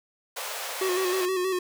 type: high-pass noise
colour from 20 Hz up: pink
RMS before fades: -34 dBFS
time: 0.36-1.26 s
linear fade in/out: 10 ms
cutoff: 480 Hz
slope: 48 dB/octave
type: tone with vibrato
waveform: square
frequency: 370 Hz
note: F#4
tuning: in tune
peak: -25 dBFS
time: 0.81-1.59 s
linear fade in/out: 5 ms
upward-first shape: square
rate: 6.3 Hz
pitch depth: 40 cents each way
effects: none